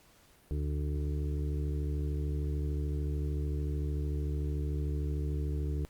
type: harmonic tone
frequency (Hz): 73.42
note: D2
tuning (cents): 0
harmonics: 1 / 2 / 4 / 5 / 6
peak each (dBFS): -31 / -37 / -43 / -45 / -47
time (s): 0.51-5.85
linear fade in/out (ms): 0
effects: pink hiss -62 dBFS RMS until 5.89 s + Opus 48 kbps